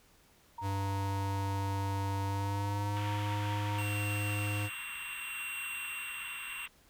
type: tone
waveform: sine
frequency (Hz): 932.3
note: A#5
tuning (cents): 0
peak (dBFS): -38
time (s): 0.58-3.82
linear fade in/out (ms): 5
type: tone with pitch glide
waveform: square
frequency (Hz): 98 to 103.05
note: G2 to G#2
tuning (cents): 0 to -13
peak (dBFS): -33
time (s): 0.61-4.7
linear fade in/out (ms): 50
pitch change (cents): +87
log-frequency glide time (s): 2.25-3.05
type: band-pass noise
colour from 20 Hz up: white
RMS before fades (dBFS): -46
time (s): 2.96-6.68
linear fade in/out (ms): 10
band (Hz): 950 to 3500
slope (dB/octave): 96
type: tone with tremolo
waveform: square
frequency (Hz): 2745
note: F7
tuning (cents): -31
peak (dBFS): -38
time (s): 3.78-6.66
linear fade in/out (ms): 5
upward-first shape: sine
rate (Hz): 0.67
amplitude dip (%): 35
effects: pink hiss -64 dBFS RMS until 6.89 s